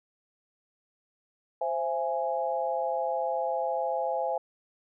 sine chord, C augmented, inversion none, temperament equal with one note detuned, 523.3 / 670.4 / 830.6 Hz, C5 / E5 / G#5, 0 / +29 / 0 cents, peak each -31 dBFS, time 1.61-4.38 s, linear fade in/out 5 ms, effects none

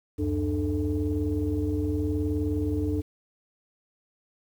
sine tone cluster, 73.2 / 92.4 / 299.1 / 438.6 Hz, D2 / F#2 / D4 / A4, -5 / -2 / +32 / -6 cents, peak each -31 / -28 / -27 / -32 dBFS, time 0.18-3.02 s, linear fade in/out 20 ms, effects tanh soft clip ceiling -17 dBFS + 9-bit

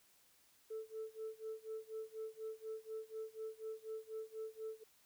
sine tone with tremolo, 440 Hz, A4, in tune, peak -39 dBFS, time 0.7-4.84 s, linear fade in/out 10 ms, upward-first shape sine, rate 4.1 Hz, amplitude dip 95%, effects tanh soft clip ceiling -39 dBFS + white hiss -70 dBFS RMS until 5.05 s

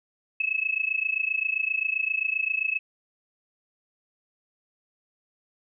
sine tone with amplitude modulation, 2588 Hz, E7, 32 cents flat, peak -20 dBFS, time 0.4-2.79 s, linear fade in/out 5 ms, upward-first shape sine, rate 27.6 Hz, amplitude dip 90%, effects none

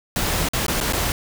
pink noise with dropouts, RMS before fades -22 dBFS, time 0.16-1.12 s, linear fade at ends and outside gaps 1 ms, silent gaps 0.487-0.534 / 0.665-0.682 / 0.803-0.811 / 0.925-0.933 s, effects none

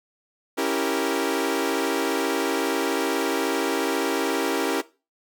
sawtooth chord, C# diminished seventh, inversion none, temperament equal, 277.2 / 329.6 / 392 / 466.2 Hz, C#4 / E4 / G4 / Bb4, 0 / 0 / 0 / 0 cents, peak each -24 dBFS, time 0.57-4.82 s, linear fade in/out 20 ms, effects noise-tail reverb RT60 0.3 s tail -18 dB re dry

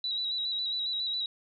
sine tone with vibrato, 3900 Hz, B7, 23 cents flat, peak -29 dBFS, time 0.04-1.26 s, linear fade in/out 2 ms, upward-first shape square, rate 7.3 Hz, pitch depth 30 cents each way, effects none

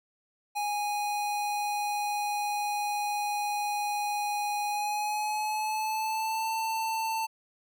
square tone with pitch glide, 827 to 891.5 Hz, G#5 to A5, -8 to +22 cents, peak -29 dBFS, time 0.55-7.27 s, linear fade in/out 20 ms, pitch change +130 cents, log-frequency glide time 4.69-6.5 s, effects none

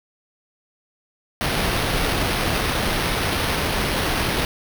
pink noise with sample-and-hold, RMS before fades -22 dBFS, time 1.41-4.45 s, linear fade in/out 0 ms, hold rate 7350 Hz, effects none

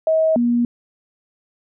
sine tone pair in turn, 638 / 239 Hz, D#5 / A#3, +43 / +43 cents, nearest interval octave + perfect fourth, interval 1700 cents, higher first, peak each -13 / -14 dBFS, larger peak first, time 0.07-0.36 / 0.36-0.65 s, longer neither, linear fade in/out 2 ms, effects none

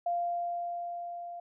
sine tone with level ramp, 695 Hz, F5, 9 cents flat, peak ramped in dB -27 to -39 dBFS, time 0.06-1.4 s, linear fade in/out 5 ms, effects none

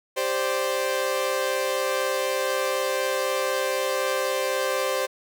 sawtooth chord, G suspended fourth, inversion none, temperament equal, 392 / 523.3 / 587.3 Hz, G4 / C5 / D5, 0 / 0 / 0 cents, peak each -27 / -21 / -26 dBFS, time 0.16-5.07 s, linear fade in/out 20 ms, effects none

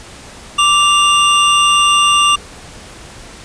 square tone pair together, 1174.7 / 2794 Hz, D6 / F7, 0 / 0 cents, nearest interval octave + minor third, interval 1500 cents, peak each -12 dBFS, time 0.58-2.36 s, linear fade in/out 10 ms, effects pink hiss -35 dBFS RMS until 3.44 s + resampled to 22050 Hz

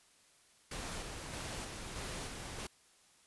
pink noise with tremolo, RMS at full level -42 dBFS, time 0.71-2.67 s, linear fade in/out 5 ms, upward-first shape square, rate 1.6 Hz, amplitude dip 30%, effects white hiss -66 dBFS RMS until 3.26 s + resampled to 24000 Hz

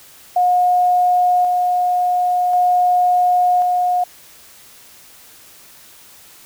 sine tone with tremolo, 720 Hz, F#5, 47 cents flat, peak -11 dBFS, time 0.36-4.04 s, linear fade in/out 5 ms, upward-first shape square, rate 0.46 Hz, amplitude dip 25%, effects white hiss -44 dBFS RMS until 6.45 s

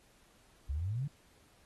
sine exponential sweep, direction up, 64.1 to 152.8 Hz, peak -32 dBFS, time 0.69-1.08 s, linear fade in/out 10 ms, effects pink hiss -66 dBFS RMS until 1.65 s + AAC 32 kbps

